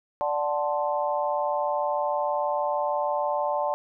sine chord, D dominant seventh, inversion none, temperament equal, 587.3 / 740 / 880 / 1046.5 Hz, D5 / F#5 / A5 / C6, 0 / 0 / 0 / 0 cents, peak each -27 / -31 / -28 / -32 dBFS, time 0.21-3.74 s, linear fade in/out 0 ms, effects none

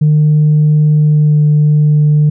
sine tone with pitch glide, 151.5 to 149.85 Hz, D#3 to D3, -46 to +35 cents, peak -4 dBFS, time 0.01-2.3 s, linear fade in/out 10 ms, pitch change -19 cents, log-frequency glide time 0.94-1.46 s, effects tanh soft clip ceiling -3 dBFS

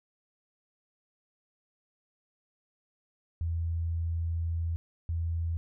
sine tone pair in turn, 83.3 / 83.3 Hz, E2 / E2, +19 / +19 cents, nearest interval unison, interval 0 cents, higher neither, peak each -28 dBFS, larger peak neither, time 3.41-4.76 / 5.09-5.57 s, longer first, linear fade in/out 0 ms, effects none

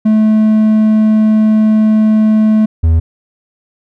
triangle tone pair in turn, 216.5 / 81.54 Hz, A3 / E2, -28 / -18 cents, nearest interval octave + perfect fourth, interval 1690 cents, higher first, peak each -4 dBFS, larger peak neither, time 0.05-2.66 / 2.83-3 s, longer first, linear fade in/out 10 ms, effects none

